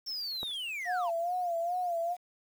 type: linear sweep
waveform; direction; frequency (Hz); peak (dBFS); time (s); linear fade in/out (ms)
triangle; down; 5450 to 810; -33; 0.06-1.11; 20
type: click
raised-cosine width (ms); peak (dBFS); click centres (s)
1; -26; 0.431
type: tone with vibrato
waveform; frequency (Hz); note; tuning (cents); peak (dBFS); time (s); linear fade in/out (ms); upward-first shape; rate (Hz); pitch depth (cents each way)
sine; 698.5; F5; 0; -29; 0.85-2.17; 50; sine; 2.4; 78
effects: 9-bit